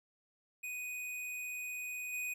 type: tone with level steps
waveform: square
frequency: 2489 Hz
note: D#7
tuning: in tune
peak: -40 / -37 dBFS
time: 0.63-2.34 s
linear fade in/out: 10 ms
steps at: 2.12 s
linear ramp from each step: 20 ms
effects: none